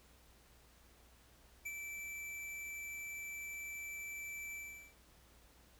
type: tone with ADSR envelope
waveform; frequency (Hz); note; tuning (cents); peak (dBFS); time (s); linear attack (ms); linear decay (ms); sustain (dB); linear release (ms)
square; 2326; D7; -17; -40; 1.65-4.94; 12; 45; -4; 390
effects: added 60 Hz sine -66 dBFS peak until 5.79 s + pink hiss -66 dBFS RMS until 5.79 s